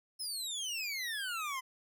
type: exponential sweep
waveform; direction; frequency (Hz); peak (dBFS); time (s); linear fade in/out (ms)
25% pulse; down; 5274 to 1013; -32; 0.19-1.61; 20
effects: none